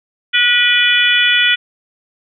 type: harmonic tone with a mistuned harmonic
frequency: 485.7 Hz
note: B4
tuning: 29 cents flat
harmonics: 3 / 4 / 5 / 6 / 7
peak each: -16 / -16 / -16 / -16 / -16 dBFS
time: 0.33-1.56 s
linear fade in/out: 20 ms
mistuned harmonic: 6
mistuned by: +44 cents
effects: none